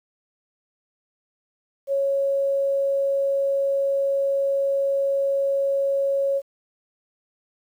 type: tone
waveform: sine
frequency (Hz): 552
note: C#5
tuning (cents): -7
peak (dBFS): -19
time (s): 1.87-6.42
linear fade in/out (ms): 50
effects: 9-bit